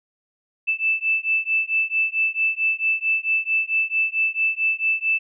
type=beating tone pair; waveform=sine; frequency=2637 / 2641.5 Hz; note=E7 / E7; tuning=0 / +3 cents; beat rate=4.5 Hz; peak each=-22 dBFS; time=0.67-5.19 s; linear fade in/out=20 ms; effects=none